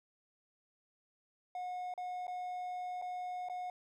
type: tone with dropouts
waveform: triangle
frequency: 725 Hz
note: F#5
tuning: 35 cents flat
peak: -36 dBFS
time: 1.55-3.7 s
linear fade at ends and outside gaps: 2 ms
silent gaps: 1.939-1.977 / 2.269-2.279 / 3.016-3.022 / 3.487-3.497 s
effects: none